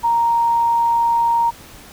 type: tone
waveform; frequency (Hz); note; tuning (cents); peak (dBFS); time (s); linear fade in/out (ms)
sine; 932.3; A#5; 0; -13; 0.03-1.51; 20
effects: pink hiss -41 dBFS RMS until 1.92 s